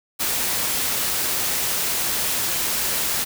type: noise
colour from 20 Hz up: white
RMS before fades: -23 dBFS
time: 0.19-3.25 s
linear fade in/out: 20 ms
effects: none